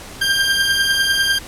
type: beating tone pair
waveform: 20% pulse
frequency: 1584 / 1594 Hz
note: G6 / G6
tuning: +18 / +28 cents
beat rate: 10 Hz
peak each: -16 / -11 dBFS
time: 0.21-1.39 s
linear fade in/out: 10 ms
effects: pink hiss -35 dBFS RMS until 1.47 s + low-pass 12000 Hz 12 dB/octave